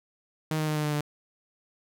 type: tone with pitch steps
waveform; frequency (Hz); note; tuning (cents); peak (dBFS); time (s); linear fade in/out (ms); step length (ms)
sawtooth; 156.4 / 154.69 / 153 / 151.33 / 149.68 / 148.05; D#3 / D#3 / D#3 / D#3 / D3 / D3; +9 / -10 / -29 / -48 / +33 / +14; -22; 0.51-1.008; 2; 83
effects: none